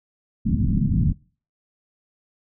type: low-pass noise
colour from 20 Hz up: white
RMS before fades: -20 dBFS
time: 0.45-1.13 s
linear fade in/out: 10 ms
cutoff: 240 Hz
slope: 48 dB/octave
effects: noise-tail reverb RT60 0.4 s tail -23 dB re dry